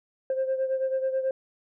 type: beating tone pair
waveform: sine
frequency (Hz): 526 / 535.2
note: C5 / C5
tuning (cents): +9 / +39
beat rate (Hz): 9.2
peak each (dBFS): -24 / -30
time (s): 0.3-1.31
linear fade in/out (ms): 2
effects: tanh soft clip ceiling -20 dBFS